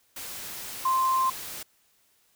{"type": "tone in noise", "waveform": "sine", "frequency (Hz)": 1046.5, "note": "C6", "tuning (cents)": 0, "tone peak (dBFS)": -21, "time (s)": [0.85, 1.3], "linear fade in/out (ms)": 5, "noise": "white", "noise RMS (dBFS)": -38, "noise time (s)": [0.16, 1.63], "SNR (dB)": 14, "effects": ["white hiss -66 dBFS RMS until 2.35 s"]}